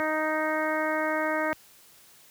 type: harmonic tone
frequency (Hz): 311.1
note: D#4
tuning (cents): 0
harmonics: 1 / 2 / 3 / 4 / 5 / 6 / 7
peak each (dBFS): -32 / -29 / -33 / -34 / -33 / -34 / -37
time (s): 0-1.53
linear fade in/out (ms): 0
effects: white hiss -55 dBFS RMS until 2.3 s + high-pass 60 Hz 12 dB/octave